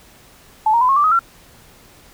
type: tone with pitch steps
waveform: sine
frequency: 867 / 934.6 / 1007.5 / 1086.1 / 1170.8 / 1262.1 / 1360.5 Hz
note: A5 / A#5 / B5 / C#6 / D6 / D#6 / F6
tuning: -26 / +4 / +34 / -36 / -6 / +24 / -46 cents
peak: -11 dBFS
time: 0.66-1.192 s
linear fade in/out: 5 ms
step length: 76 ms
effects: pink hiss -47 dBFS RMS until 2.13 s